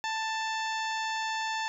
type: harmonic tone with a mistuned harmonic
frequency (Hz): 884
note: A5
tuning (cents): +8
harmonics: 1 / 2 / 3 / 4 / 5 / 6 / 7 / 8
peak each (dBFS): -32 / -35 / -40 / -41 / -44 / -45 / -49 / -49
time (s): 0.04-1.68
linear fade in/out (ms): 0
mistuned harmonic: 7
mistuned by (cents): +45
effects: 11-bit